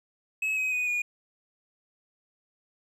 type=tone with pitch steps; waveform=triangle; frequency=2574 / 2530 / 2486 / 2444 Hz; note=E7 / D#7 / D#7 / D#7; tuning=-42 / +28 / -2 / -32 cents; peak=-24 dBFS; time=0.42-1.02 s; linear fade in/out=5 ms; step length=150 ms; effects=none